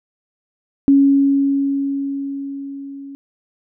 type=tone with level ramp; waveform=sine; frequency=277.2 Hz; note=C#4; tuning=in tune; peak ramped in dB=-7 to -31 dBFS; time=0.88-3.15 s; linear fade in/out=0 ms; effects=none